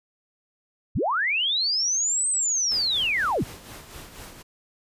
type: linear two-way sweep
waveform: sine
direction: up then down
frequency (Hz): 35.49 to 8372 to 35.49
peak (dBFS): -21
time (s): 0.95-3.44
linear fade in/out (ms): 10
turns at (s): 2.29
type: noise with tremolo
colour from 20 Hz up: pink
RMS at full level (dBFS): -40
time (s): 2.7-4.43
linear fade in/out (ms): 20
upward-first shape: sine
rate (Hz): 4.1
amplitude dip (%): 55
effects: resampled to 32000 Hz